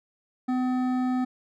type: tone with hard clipping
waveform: triangle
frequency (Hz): 253.7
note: B3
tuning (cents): +47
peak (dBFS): -25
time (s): 0.48-1.25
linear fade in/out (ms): 10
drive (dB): 15
effects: none